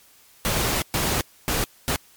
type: noise bursts at uneven times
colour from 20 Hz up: pink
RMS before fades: -23 dBFS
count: 4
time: 0.45-0.82 / 0.94-1.21 / 1.48-1.64 / 1.88-1.96 s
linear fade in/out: 0 ms
effects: white hiss -54 dBFS RMS until 2.16 s + MP3 96 kbps